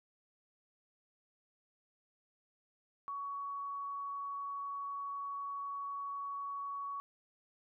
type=tone; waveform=sine; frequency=1122 Hz; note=C#6; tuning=21 cents sharp; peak=-38 dBFS; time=3.08-7 s; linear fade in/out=0 ms; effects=none